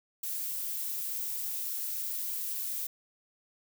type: noise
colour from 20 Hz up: violet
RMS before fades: -35 dBFS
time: 0.23-2.87 s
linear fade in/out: 5 ms
effects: none